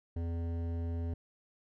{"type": "tone with hard clipping", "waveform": "triangle", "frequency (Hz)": 84.2, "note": "E2", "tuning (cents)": 37, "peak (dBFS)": -35, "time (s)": [0.16, 1.14], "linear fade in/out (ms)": 5, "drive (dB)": 17, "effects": []}